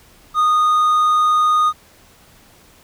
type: tone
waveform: triangle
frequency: 1234 Hz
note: D#6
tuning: 15 cents flat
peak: -10 dBFS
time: 0.34-1.73 s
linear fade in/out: 50 ms
effects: pink hiss -49 dBFS RMS until 2.83 s